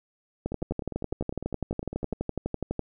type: two click trains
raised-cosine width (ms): 2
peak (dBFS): -15 / -21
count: 29 / 17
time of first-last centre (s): 0.46-2.793 / 0.52-2.131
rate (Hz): 12 / 9.93
effects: none